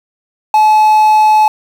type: tone with quantisation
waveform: triangle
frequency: 859 Hz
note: A5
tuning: 42 cents flat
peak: -3 dBFS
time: 0.54-1.48 s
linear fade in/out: 2 ms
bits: 5
effects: none